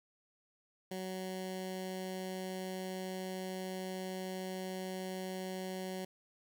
15% pulse tone with notch filter, 186.8 Hz, F#3, 17 cents sharp, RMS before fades -41 dBFS, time 0.91-6.05 s, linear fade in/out 5 ms, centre 1300 Hz, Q 1.4, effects none

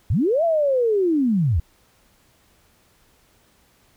sine linear two-way sweep, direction up then down, 66.5 to 685 to 66.5 Hz, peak -16 dBFS, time 0.1-1.6 s, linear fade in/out 5 ms, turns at 0.44 s, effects pink hiss -59 dBFS RMS until 3.96 s

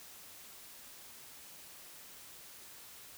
silence, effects white hiss -53 dBFS RMS until 3.17 s

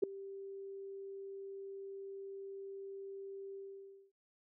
sine tone with ADSR envelope, 392 Hz, G4, in tune, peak -23 dBFS, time 0.02-4.12 s, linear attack 16 ms, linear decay 3 ms, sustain -21 dB, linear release 570 ms, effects none

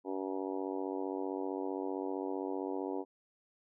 harmonic tone, 95.4 Hz, G2, 47 cents flat, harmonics 3 / 4 / 5 / 6 / 7 / 8 / 9 / 10, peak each -39 / -39 / -42 / -48 / -47 / -49 / -47 / -49 dBFS, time 0.04-3.05 s, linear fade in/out 50 ms, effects none

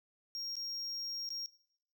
triangle tone with dropouts, 5580 Hz, F8, 2 cents flat, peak -37 dBFS, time 0.35-1.46 s, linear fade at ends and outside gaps 0 ms, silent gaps 0.555-0.567 / 1.29-1.304 s, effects noise-tail reverb RT60 0.7 s tail -19 dB re dry

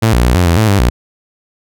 sawtooth tone with pitch steps, 112.2 / 59.8 / 61.2 / 89.6 / 84.3 / 109.6 / 99.4 / 60 Hz, A2 / A#1 / B1 / F2 / E2 / A2 / G2 / B1, +34 / +45 / -15 / +45 / +39 / -6 / +25 / -49 cents, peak -4 dBFS, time 0.02-0.9 s, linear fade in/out 10 ms, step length 110 ms, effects none

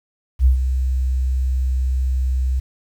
sine tone with ADSR envelope, 64.4 Hz, C2, 27 cents flat, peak -7 dBFS, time 0.39-2.6 s, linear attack 66 ms, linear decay 110 ms, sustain -9 dB, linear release 10 ms, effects tanh soft clip ceiling -4 dBFS + 8-bit

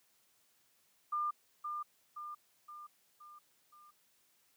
sine tone with echo, 1201 Hz, D6, 38 cents sharp, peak -32 dBFS, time 1.12-1.31 s, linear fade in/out 10 ms, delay 520 ms, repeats 5, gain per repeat -5 dB, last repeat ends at 3.91 s, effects white hiss -72 dBFS RMS until 4.56 s + high-pass 80 Hz 12 dB/octave

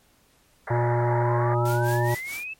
white band-pass noise, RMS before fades -35 dBFS, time 0.67-1.55 s, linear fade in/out 5 ms, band 440 to 2000 Hz, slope 96 dB/octave
harmonic tone, 119.7 Hz, A#2, 46 cents sharp, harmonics 1 / 3 / 5 / 7 / 8, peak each -22 / -27 / -29 / -30 / -31 dBFS, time 0.7-2.15 s, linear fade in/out 10 ms
sine exponential sweep, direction up, 876 to 2660 Hz, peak -31 dBFS, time 1.11-2.54 s, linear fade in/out 10 ms
white noise with tremolo, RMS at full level -37 dBFS, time 1.65-2.44 s, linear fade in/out 5 ms, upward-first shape sine, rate 4.7 Hz, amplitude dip 80%
effects pink hiss -61 dBFS RMS until 2.59 s + MP3 64 kbps

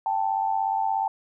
sine tone pair together, 784 / 880.9 Hz, G5 / A5, 0 / +2 cents, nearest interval major second, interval 202 cents, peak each -25 dBFS, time 0.06-1.08 s, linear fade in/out 2 ms, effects none

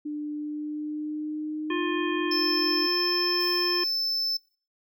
sine tone with pitch glide, 298.1 to 309 Hz, D4 to D#4, +26 to -12 cents, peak -29 dBFS, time 0.05-2.87 s, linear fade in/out 10 ms, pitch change +62 cents, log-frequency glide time 0.35-1.92 s
harmonic tone, 353.4 Hz, F4, 21 cents sharp, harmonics 1 / 3 / 5 / 7 / 9, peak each -28 / -33 / -35 / -36 / -38 dBFS, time 1.7-3.84 s, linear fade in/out 5 ms
triangle tone, 5274 Hz, E8, in tune, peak -24 dBFS, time 2.31-4.37 s, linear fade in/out 5 ms
violet noise with exponential decay, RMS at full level -43 dBFS, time 3.4-4.55 s, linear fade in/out 5 ms, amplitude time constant 250 ms
effects noise-tail reverb RT60 0.4 s tail -22 dB re dry

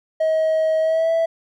triangle tone with pitch glide, 635 to 658.2 Hz, D#5 to E5, +35 to -3 cents, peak -13 dBFS, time 0.2-1.26 s, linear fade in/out 10 ms, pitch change +62 cents, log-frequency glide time 0.8-1.12 s, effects tanh soft clip ceiling -10 dBFS

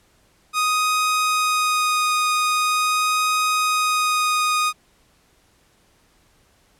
sawtooth tone with vibrato, 1244.5 Hz, D#6, in tune, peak -14 dBFS, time 0.53-4.73 s, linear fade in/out 50 ms, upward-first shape sine, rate 0.43 Hz, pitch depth 9 cents each way, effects pink hiss -59 dBFS RMS until 6.79 s + low-pass 12000 Hz 12 dB/octave

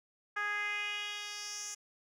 10% pulse tone with band-pass filter sweep, 413.7 Hz, G#4, 7 cents flat, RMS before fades -38 dBFS, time 0.36-1.75 s, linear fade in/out 10 ms, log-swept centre 1500 to 7000 Hz, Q 2.9, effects none

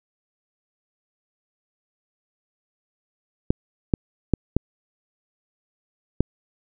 clicks, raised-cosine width 3 ms, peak -4 dBFS, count 5, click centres 3.505 / 3.938 / 4.337 / 4.566 / 6.206 s, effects none

